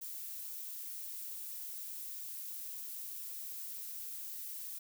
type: noise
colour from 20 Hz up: violet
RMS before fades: -44 dBFS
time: 0.01-4.79 s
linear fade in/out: 10 ms
effects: none